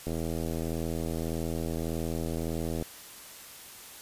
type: click train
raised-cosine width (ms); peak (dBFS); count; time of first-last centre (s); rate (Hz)
2; -20; 226; 0.07-2.824; 81.7
effects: white hiss -47 dBFS RMS until 4.01 s + resampled to 32000 Hz